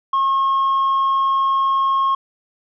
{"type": "tone with tanh clipping", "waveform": "sine", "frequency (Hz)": 1082, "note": "C#6", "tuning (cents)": -42, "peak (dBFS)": -15, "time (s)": [0.13, 2.15], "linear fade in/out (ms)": 5, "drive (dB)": 1, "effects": []}